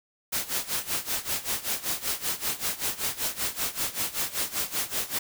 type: noise with tremolo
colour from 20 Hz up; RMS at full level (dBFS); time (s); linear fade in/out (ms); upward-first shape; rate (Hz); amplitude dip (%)
white; -27; 0.32-5.19; 10; sine; 5.2; 85
effects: none